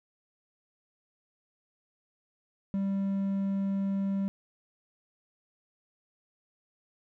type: tone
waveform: triangle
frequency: 196 Hz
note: G3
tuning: in tune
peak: -25 dBFS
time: 2.74-4.28 s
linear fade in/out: 0 ms
effects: none